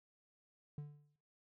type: tone with exponential decay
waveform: triangle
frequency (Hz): 146.83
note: D3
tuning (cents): 0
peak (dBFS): -38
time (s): 0.78-1.16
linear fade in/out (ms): 2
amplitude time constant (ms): 81
effects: noise-tail reverb RT60 0.4 s tail -18 dB re dry